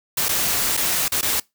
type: noise with dropouts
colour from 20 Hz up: white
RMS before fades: -21 dBFS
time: 0.17-1.4 s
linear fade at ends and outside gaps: 5 ms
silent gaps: 0.285-0.29 / 0.769-0.773 / 1.082-1.119 / 1.212-1.227 s
effects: noise-tail reverb RT60 0.2 s tail -24 dB re dry